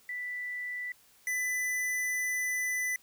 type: tone pair in turn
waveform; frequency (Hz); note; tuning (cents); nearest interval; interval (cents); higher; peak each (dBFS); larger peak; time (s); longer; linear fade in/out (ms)
sine / square; 1977 / 1997.7; B6 / B6; +1 / +19; unison; 18; second; -34 / -30; second; 0.09-0.92 / 1.27-2.96; second; 2
effects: white hiss -62 dBFS RMS until 3.02 s